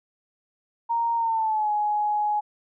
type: tone with pitch glide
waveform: sine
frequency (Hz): 930 to 838.2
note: A#5 to G#5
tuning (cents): -4 to +16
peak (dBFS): -21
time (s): 0.89-2.41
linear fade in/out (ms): 20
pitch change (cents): -180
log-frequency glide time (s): 1.16-1.71
effects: none